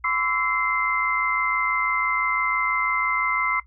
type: tone cluster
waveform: sine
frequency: 1021 / 1127 / 1320 / 2079 Hz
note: C6 / C#6 / E6 / C7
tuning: -43 / +28 / +2 / -12 cents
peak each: -28 / -28 / -27 / -24 dBFS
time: 0.04-3.6 s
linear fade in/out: 5 ms
effects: noise-tail reverb RT60 0.1 s tail -17 dB re dry + added 60 Hz sine -50 dBFS peak until 3.66 s